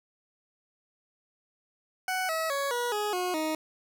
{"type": "tone with pitch steps", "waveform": "20% pulse", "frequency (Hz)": [745, 644.8, 558.1, 483.1, 418.1, 361.9, 313.2], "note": ["F#5", "E5", "C#5", "B4", "G#4", "F#4", "D#4"], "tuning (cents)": [12, -38, 12, -38, 12, -38, 11], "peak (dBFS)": -23, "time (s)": [2.08, 3.55], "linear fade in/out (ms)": 2, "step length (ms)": 210, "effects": []}